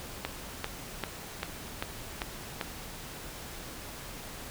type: click train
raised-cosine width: 0.3 ms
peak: -15 dBFS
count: 7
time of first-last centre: 0.25-2.612 s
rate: 2.54 Hz
effects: pink hiss -43 dBFS RMS until 4.5 s